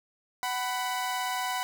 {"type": "tone pair together", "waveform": "sawtooth", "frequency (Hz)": [748, 991.6], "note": ["F#5", "B5"], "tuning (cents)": [19, 7], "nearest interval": "perfect fourth", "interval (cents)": 488, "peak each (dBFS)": -28, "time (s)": [0.43, 1.63], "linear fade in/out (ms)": 0, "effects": []}